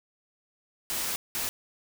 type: noise bursts at uneven times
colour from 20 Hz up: white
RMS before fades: -31 dBFS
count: 2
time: 0.9-1.16 / 1.35-1.49 s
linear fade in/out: 0 ms
effects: none